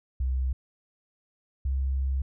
sine tone pair in turn, 64.5 / 66.78 Hz, C2 / C2, -24 / +36 cents, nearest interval minor second, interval 60 cents, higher second, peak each -24 dBFS, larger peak neither, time 0.2-0.53 / 1.65-2.22 s, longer second, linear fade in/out 5 ms, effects none

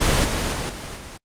pink noise with level steps, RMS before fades -18 / -23 / -26 / -32 / -36 dBFS, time 0-1.18 s, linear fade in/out 20 ms, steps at 0.24 / 0.52 / 0.69 / 0.96 s, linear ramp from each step 5 ms, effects low-pass 9000 Hz 12 dB/octave + Opus 24 kbps

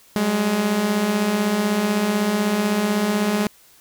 sawtooth beating tone pair, 193.4 / 209.4 Hz, G3 / G#3, -23 / +15 cents, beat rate 16 Hz, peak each -22 / -15 dBFS, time 0.16-3.47 s, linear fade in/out 0 ms, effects white hiss -52 dBFS RMS until 3.8 s

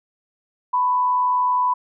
sine tone with frequency modulation, 995 Hz, B5, 13 cents sharp, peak -16 dBFS, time 0.73-1.74 s, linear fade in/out 10 ms, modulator 88.7 Hz, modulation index 0.34, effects none

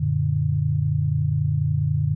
sine chord, Gb augmented, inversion none, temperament equal, 92.5 / 116.54 / 146.83 Hz, Gb2 / Bb2 / D3, 0 / 0 / 0 cents, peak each -25 / -25 / -21 dBFS, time 0-2.15 s, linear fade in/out 10 ms, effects none

